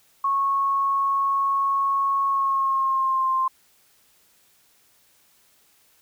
sine tone with pitch glide, 1100 to 1050.3 Hz, C#6 to C6, -14 to +6 cents, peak -19 dBFS, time 0.24-3.48 s, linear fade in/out 5 ms, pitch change -80 cents, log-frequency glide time 2.27-3.31 s, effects white hiss -60 dBFS RMS until 6.01 s

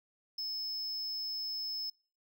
triangle tone, 5220 Hz, E8, 18 cents flat, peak -34 dBFS, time 0.38-1.9 s, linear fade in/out 5 ms, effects noise-tail reverb RT60 0.4 s tail -24 dB re dry

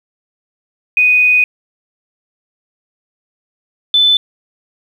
sine tone pair in turn, 2489 / 3510 Hz, D#7 / A7, 0 / -5 cents, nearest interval tritone, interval 595 cents, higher second, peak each -7 dBFS, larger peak neither, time 0.97-1.44 / 3.94-4.17 s, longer first, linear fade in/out 2 ms, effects 7-bit

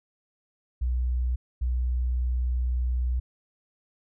sine tone pair in turn, 61.8 / 61.8 Hz, B1 / B1, +2 / +2 cents, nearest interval unison, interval 0 cents, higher neither, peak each -23 dBFS, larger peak neither, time 0.81-1.36 / 1.61-3.2 s, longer second, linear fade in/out 10 ms, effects none

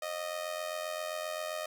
sawtooth tone with amplitude modulation, 620 Hz, D#5, 6 cents flat, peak -28 dBFS, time 0.02-1.66 s, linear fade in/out 5 ms, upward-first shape sine, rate 87.6 Hz, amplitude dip 70%, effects none

